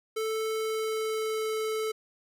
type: tone with pitch glide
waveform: square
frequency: 440 to 436.7 Hz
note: A4 to A4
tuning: 0 to -13 cents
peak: -29 dBFS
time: 0.16-1.92 s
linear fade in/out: 10 ms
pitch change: -13 cents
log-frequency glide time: 0.46-1.54 s
effects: none